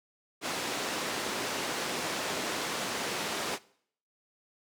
pink band-pass noise, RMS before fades -34 dBFS, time 0.41-3.59 s, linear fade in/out 50 ms, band 280 to 7800 Hz, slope 12 dB/octave, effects noise-tail reverb RT60 0.6 s tail -21 dB re dry

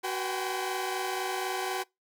sawtooth tone cluster, 373.5 / 485.4 / 771 / 828 / 1020 Hz, F#4 / B4 / G5 / G#5 / C6, +16 / -30 / -29 / -5 / -44 cents, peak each -30 / -38 / -31 / -36 / -35 dBFS, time 0.03-1.84 s, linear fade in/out 20 ms, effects noise-tail reverb RT60 0.2 s tail -24 dB re dry

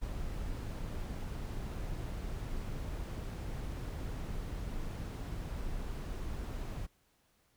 brown noise, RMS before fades -39 dBFS, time 0.01-6.87 s, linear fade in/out 20 ms, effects pink hiss -72 dBFS RMS until 7.56 s

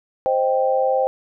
sine chord, C minor, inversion none, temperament equal, 523.3 / 622.3 / 784 Hz, C5 / Eb5 / G5, 0 / 0 / 0 cents, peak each -18 / -24 / -21 dBFS, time 0.26-1.07 s, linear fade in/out 0 ms, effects none

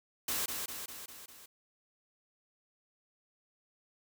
white noise with echo, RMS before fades -34 dBFS, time 0.28-0.46 s, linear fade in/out 5 ms, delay 200 ms, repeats 5, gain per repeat -4 dB, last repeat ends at 1.46 s, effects none

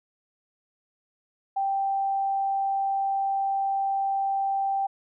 sine tone, 784 Hz, G5, in tune, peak -23 dBFS, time 1.56-4.87 s, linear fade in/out 10 ms, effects none

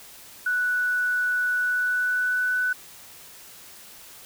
sine tone with pitch glide, 1480 to 1494.6 Hz, F#6 to F#6, 0 to +17 cents, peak -21 dBFS, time 0.46-2.73 s, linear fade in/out 5 ms, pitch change +17 cents, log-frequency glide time 1.62-2.57 s, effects white hiss -46 dBFS RMS until 4.25 s

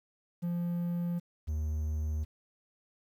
triangle tone pair in turn, 173.3 / 76.64 Hz, F3 / D#2, -13 / -26 cents, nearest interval octave + major second, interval 1413 cents, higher first, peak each -28 dBFS, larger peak neither, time 0.42-1.2 / 1.47-2.25 s, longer neither, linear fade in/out 20 ms, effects 10-bit

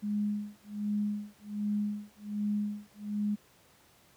sine tone with tremolo, 207.7 Hz, G#3, in tune, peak -27 dBFS, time 0.02-3.36 s, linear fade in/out 20 ms, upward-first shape sine, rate 1.3 Hz, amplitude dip 100%, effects pink hiss -62 dBFS RMS until 4.16 s + high-pass 80 Hz 12 dB/octave

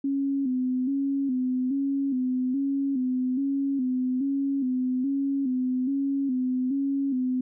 sine tone with vibrato, 265 Hz, C4, 22 cents sharp, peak -23 dBFS, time 0.04-7.41 s, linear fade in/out 5 ms, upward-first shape square, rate 1.2 Hz, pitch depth 71 cents each way, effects none

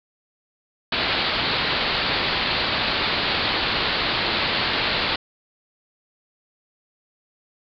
white low-pass noise, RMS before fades -23 dBFS, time 0.92-5.16 s, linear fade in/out 5 ms, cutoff 4600 Hz, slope 96 dB/octave, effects none

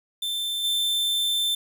45% pulse tone with level steps, 3551 Hz, A7, 15 cents sharp, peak -26 / -22 dBFS, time 0.22-1.55 s, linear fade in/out 5 ms, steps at 0.63 s, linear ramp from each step 20 ms, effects 9-bit

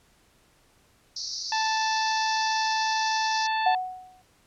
white band-pass noise, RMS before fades -34 dBFS, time 1.16-3.47 s, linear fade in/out 5 ms, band 4200 to 5900 Hz, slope 96 dB/octave
harmonic tone, 880 Hz, A5, in tune, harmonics 1 / 2 / 3 / 4 / 5, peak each -25 / -31 / -35 / -37 / -39 dBFS, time 1.52-3.75 s, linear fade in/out 2 ms
sine tone with exponential decay, 740 Hz, F#5, in tune, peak -17 dBFS, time 3.66-4.22 s, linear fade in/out 5 ms, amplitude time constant 120 ms
effects pink hiss -62 dBFS RMS until 4.46 s + low-pass 12000 Hz 12 dB/octave

